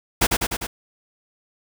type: noise with echo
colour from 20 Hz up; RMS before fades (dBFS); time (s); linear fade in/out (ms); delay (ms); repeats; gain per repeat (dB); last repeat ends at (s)
pink; -17; 0.21-0.27; 10; 100; 4; -3; 0.67
effects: none